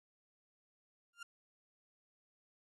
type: tone with exponential growth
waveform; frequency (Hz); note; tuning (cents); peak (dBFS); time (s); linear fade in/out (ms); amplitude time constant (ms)
30% pulse; 1396.9; F6; 0; -40; 1.13-1.23; 5; 20
effects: resampled to 24000 Hz